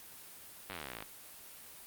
slowing click train, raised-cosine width 0.3 ms, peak -25 dBFS, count 24, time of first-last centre 0.7-1.025 s, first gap 10 ms, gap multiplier 1.03, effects white hiss -52 dBFS RMS until 1.86 s + Opus 32 kbps

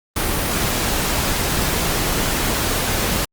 pink noise, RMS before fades -20 dBFS, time 0.16-3.25 s, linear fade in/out 5 ms, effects Opus 32 kbps

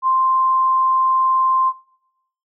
sine tone, 1046.5 Hz, C6, in tune, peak -13 dBFS, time 0.02-1.73 s, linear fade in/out 50 ms, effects noise-tail reverb RT60 0.8 s tail -21 dB re dry

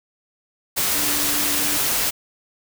sine tone in noise, 292.7 Hz, D4, 6 cents flat, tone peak -31 dBFS, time 0.94-1.78 s, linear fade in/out 20 ms, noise white, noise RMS -21 dBFS, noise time 0.76-2.11 s, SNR -13 dB, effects none

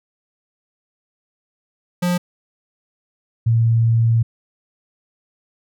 square / sine tone pair in turn, 177.2 / 114.78 Hz, F3 / A#2, +25 / -26 cents, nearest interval minor sixth, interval 751 cents, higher first, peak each -17 / -12 dBFS, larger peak second, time 2.02-2.18 / 3.46-4.23 s, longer second, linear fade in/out 10 ms, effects none

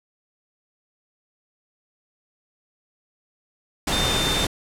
sine tone in noise, 3601 Hz, A7, 39 cents sharp, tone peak -24 dBFS, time 3.92-4.45 s, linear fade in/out 5 ms, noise pink, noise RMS -23 dBFS, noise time 3.87-4.47 s, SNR -4 dB, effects low-pass 10000 Hz 12 dB/octave

